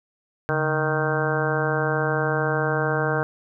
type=harmonic tone with a mistuned harmonic; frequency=155.56 Hz; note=D#3; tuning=in tune; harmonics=1 / 2 / 3 / 4 / 5 / 6 / 7 / 8 / 9 / 10; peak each=-26 / -32 / -26 / -29 / -31 / -34 / -33 / -35 / -32 / -28 dBFS; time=0.49-3.23 s; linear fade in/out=0 ms; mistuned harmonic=1; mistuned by=-140 cents; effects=none